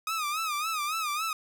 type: tone with vibrato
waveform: sawtooth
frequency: 1244.5 Hz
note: D#6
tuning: in tune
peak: -25 dBFS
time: 0.07-1.33 s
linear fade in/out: 2 ms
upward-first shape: sine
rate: 3.6 Hz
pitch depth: 110 cents each way
effects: none